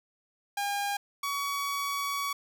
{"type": "tone pair in turn", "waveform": "sawtooth", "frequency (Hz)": [808, 1128.9], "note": ["G#5", "C#6"], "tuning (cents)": [-48, 31], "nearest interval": "tritone", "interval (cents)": 579, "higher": "second", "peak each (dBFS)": [-25, -26], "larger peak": "first", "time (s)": [[0.57, 0.97], [1.23, 2.33]], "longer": "second", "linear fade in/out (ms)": 5, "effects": []}